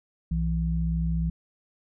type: tone pair together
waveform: sine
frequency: 61.74 / 164.83 Hz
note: B1 / E3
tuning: 0 / 0 cents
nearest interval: octave + perfect fourth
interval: 1700 cents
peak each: -26 dBFS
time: 0.31-1.3 s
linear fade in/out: 5 ms
effects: none